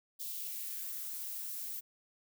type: noise with high-pass filter sweep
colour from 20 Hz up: violet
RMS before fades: -41 dBFS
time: 0.19-1.81 s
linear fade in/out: 20 ms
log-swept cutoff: 3800 to 320 Hz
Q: 1.8
effects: none